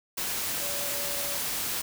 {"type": "tone in noise", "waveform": "sine", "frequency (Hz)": 572, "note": "D5", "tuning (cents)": -46, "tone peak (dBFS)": -39, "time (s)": [0.61, 1.38], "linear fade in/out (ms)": 10, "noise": "white", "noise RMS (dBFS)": -31, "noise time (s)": [0.17, 1.82], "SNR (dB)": -11, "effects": []}